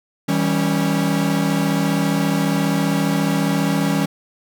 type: chord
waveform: 45% pulse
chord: C# diminished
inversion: first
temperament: equal with one note detuned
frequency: 161.24 / 196 / 277.2 Hz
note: E3 / G3 / C#4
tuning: -38 / 0 / 0 cents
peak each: -21 dBFS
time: 0.28-4.06 s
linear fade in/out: 10 ms
effects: none

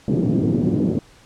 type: band-pass noise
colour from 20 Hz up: white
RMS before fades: -19 dBFS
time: 0.08-0.99 s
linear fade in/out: 2 ms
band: 120 to 320 Hz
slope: 24 dB/octave
effects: pink hiss -50 dBFS RMS until 1.25 s + low-pass 8000 Hz 12 dB/octave

